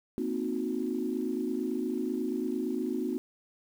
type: chord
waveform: sine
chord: C half-diminished seventh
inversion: third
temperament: equal with one note detuned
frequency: 233.1 / 261.6 / 311.1 / 365.7 Hz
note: Bb3 / C4 / Eb4 / Gb4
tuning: 0 / 0 / 0 / -20 cents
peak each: -35 / -33 / -35 / -34 dBFS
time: 0.18-3.18 s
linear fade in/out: 0 ms
effects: tanh soft clip ceiling -18 dBFS + 9-bit